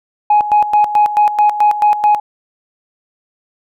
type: tone with tremolo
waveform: sine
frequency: 837 Hz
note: G#5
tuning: 13 cents sharp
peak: -5 dBFS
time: 0.3-2.2 s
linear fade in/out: 5 ms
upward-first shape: square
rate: 4.6 Hz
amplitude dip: 75%
effects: tanh soft clip ceiling -4 dBFS